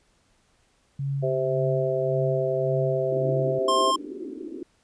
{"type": "tone with tremolo", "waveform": "sine", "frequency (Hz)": 138.59, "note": "C#3", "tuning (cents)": 0, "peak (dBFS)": -24, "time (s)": [0.99, 3.59], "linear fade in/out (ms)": 5, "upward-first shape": "sine", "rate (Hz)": 1.8, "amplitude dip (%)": 60}
{"type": "chord", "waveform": "sine", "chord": "C major", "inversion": "second", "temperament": "just", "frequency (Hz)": [392.4, 523.3, 654.1], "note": ["G4", "C5", "E5"], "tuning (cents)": [2, 0, -14], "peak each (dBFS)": -27, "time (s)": [1.22, 3.92], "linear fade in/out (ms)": 20}
{"type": "band-pass noise", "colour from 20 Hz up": "white", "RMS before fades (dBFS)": -36, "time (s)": [3.11, 4.63], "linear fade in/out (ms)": 2, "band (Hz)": [270, 370], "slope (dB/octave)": 48}
{"type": "tone", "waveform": "square", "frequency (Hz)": 1059, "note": "C6", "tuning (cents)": 21, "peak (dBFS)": -21, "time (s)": [3.68, 3.96], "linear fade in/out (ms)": 5}
{"effects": ["pink hiss -65 dBFS RMS until 4.83 s", "resampled to 22050 Hz"]}